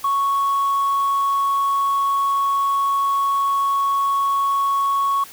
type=tone with hard clipping; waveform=triangle; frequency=1108.7 Hz; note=C#6; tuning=in tune; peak=-16 dBFS; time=0.04-5.24 s; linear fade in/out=5 ms; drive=2 dB; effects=white hiss -41 dBFS RMS until 5.32 s